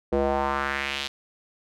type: tone with band-pass filter sweep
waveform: square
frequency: 69.3 Hz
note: C#2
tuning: in tune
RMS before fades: -26 dBFS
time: 0.12-1.08 s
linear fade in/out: 10 ms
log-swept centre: 450 to 3800 Hz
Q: 2.2
effects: none